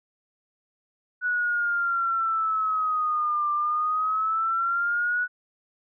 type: exponential two-way sweep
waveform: sine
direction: down then up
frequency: 1478 to 1185 to 1478 Hz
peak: -22 dBFS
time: 1.21-5.28 s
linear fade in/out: 50 ms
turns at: 3.52 s
effects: none